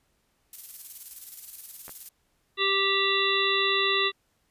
violet noise with tremolo, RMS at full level -38 dBFS, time 0.53-2.09 s, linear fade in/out 2 ms, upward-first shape square, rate 19 Hz, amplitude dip 45%
clicks, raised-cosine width 0.5 ms, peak -28 dBFS, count 2, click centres 1.881 / 1.894 s
harmonic tone, 392 Hz, G4, in tune, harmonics 1 / 3 / 5 / 7 / 9 / 10, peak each -29 / -29 / -29 / -29 / -29 / -29 dBFS, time 2.57-4.12 s, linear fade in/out 50 ms
effects pink hiss -71 dBFS RMS until 4.5 s + resampled to 32000 Hz

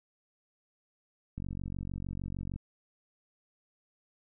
click train, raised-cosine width 5 ms, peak -26 dBFS, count 56, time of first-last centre 1.38-2.56 s, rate 46.6 Hz, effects none

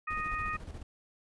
harmonic tone, 621 Hz, D#5, 3 cents flat, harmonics 2 / 3 / 4, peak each -34 / -38 / -40 dBFS, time 0.07-0.57 s, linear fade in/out 10 ms
brown noise with tremolo, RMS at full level -41 dBFS, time 0.1-0.83 s, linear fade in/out 5 ms, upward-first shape square, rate 14 Hz, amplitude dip 50%
effects resampled to 24000 Hz

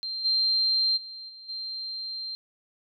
sine tone with level steps, 4159 Hz, C8, 11 cents flat, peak -30 / -21 / -38 / -43 / -32 dBFS, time 0.03-2.35 s, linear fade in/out 0 ms, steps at 0.24 / 0.96 / 1.28 / 1.48 s, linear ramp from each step 20 ms, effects none

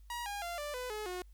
sawtooth tone with pitch steps, 956 / 813.2 / 691.8 / 588.5 / 500.6 / 425.8 / 362.3 Hz, A#5 / G#5 / F5 / D5 / B4 / G#4 / F#4, +43 / -37 / -17 / +3 / +23 / +43 / -36 cents, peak -34 dBFS, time 0.1-1.22 s, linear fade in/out 2 ms, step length 160 ms, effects added 50 Hz sine -53 dBFS peak until 1.33 s + white hiss -75 dBFS RMS until 1.33 s

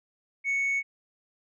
sine tone, 2217 Hz, C#7, in tune, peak -22 dBFS, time 0.44-0.83 s, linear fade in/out 50 ms, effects tanh soft clip ceiling -23 dBFS

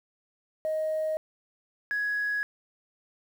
sine tone pair in turn, 626 / 1671.2 Hz, D#5 / G#6, +10 / +10 cents, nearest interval octave + perfect fourth, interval 1700 cents, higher second, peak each -25 dBFS, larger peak neither, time 0.65-1.17 / 1.91-2.43 s, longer neither, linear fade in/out 0 ms, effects tanh soft clip ceiling -22 dBFS + 9-bit

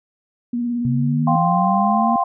sine tone with vibrato, 239.5 Hz, A#3, 47 cents sharp, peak -19 dBFS, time 0.53-1.36 s, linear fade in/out 5 ms, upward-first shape square, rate 18 Hz, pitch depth 25 cents each way
sine exponential sweep, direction up, 129.3 to 235.6 Hz, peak -18 dBFS, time 0.85-2.16 s, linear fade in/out 2 ms
sine chord, F suspended second, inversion none, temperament equal with one note detuned, 701.7 / 784 / 1046.5 Hz, F5 / G5 / C6, +8 / 0 / 0 cents, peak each -20 dBFS, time 1.27-2.24 s, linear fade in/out 5 ms
effects none

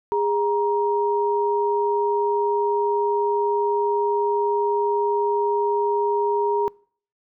sine tone pair together, 410 / 942 Hz, G#4 / A#5, -22 / +18 cents, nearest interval octave + major second, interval 1440 cents, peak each -21 / -22 dBFS, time 0.12-6.68 s, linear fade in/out 0 ms, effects noise-tail reverb RT60 0.5 s tail -25 dB re dry

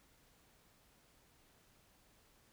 silence, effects pink hiss -69 dBFS RMS until 2.52 s

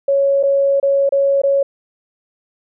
sine tone with dropouts, 554.4 Hz, C#5, in tune, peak -11 dBFS, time 0.08-1.63 s, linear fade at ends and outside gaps 5 ms, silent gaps 0.429-0.434 / 0.8-0.828 / 1.092-1.122 / 1.418-1.435 s, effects none

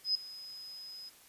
sine tone with ADSR envelope, 5050 Hz, D#8, 25 cents sharp, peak -25 dBFS, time 0.04-1.1 s, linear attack 110 ms, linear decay 4 ms, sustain -19 dB, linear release 20 ms, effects white hiss -59 dBFS RMS until 1.28 s + resampled to 32000 Hz

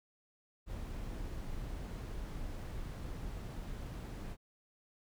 brown noise, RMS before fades -42 dBFS, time 0.66-4.37 s, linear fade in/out 50 ms, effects none

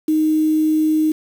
sine tone with quantisation, 311.1 Hz, D#4, in tune, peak -13 dBFS, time 0.08-1.12 s, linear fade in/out 5 ms, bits 6, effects none

